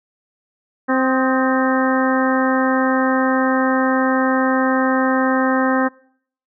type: harmonic tone with a mistuned harmonic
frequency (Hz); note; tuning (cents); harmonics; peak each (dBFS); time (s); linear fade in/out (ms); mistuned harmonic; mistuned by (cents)
261.6; C4; 0; 1 / 2 / 3 / 4 / 5 / 6 / 7; -17 / -21 / -24 / -24 / -25 / -25 / -26; 0.88-5.89; 20; 5; -51
effects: noise-tail reverb RT60 0.6 s tail -24 dB re dry